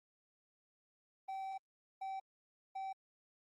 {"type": "tone bursts at uneven times", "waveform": "triangle", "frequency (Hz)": 771, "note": "G5", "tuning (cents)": -29, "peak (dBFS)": -38, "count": 3, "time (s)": [[1.28, 1.58], [2.01, 2.2], [2.75, 2.93]], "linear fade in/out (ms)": 10, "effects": ["Opus 24 kbps"]}